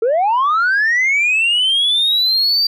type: linear sweep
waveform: sine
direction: up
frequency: 429.7 to 4699 Hz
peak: -10 dBFS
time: 0.02-2.67 s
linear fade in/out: 5 ms
effects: tanh soft clip ceiling -10 dBFS